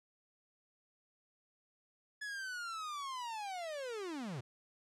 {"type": "linear sweep", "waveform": "45% pulse", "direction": "down", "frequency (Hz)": [1715, 109.5], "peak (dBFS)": -40, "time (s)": [2.21, 4.41], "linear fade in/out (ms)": 10, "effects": ["low-pass 8000 Hz 12 dB/octave"]}